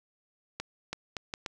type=accelerating click train; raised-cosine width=0.2 ms; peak=-17 dBFS; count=5; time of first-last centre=0.6-1.462 s; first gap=330 ms; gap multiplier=0.72; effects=none